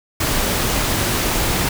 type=noise; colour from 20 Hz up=pink; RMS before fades=-19 dBFS; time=0.2-1.69 s; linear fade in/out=5 ms; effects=none